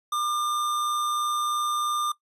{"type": "tone with amplitude modulation", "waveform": "square", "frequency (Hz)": 1200, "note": "D6", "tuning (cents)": 37, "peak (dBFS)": -24, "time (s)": [0.12, 2.12], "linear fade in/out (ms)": 5, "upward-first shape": "sine", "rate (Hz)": 123, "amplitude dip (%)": 25, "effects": ["noise-tail reverb RT60 0.1 s tail -18 dB re dry", "resampled to 32000 Hz"]}